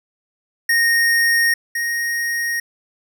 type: tone pair in turn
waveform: square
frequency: 1856 / 1867.8 Hz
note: A#6 / A#6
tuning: -8 / +3 cents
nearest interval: unison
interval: 11 cents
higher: second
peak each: -14 / -20 dBFS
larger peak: first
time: 0.69-1.54 / 1.75-2.6 s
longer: neither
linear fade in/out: 5 ms
effects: none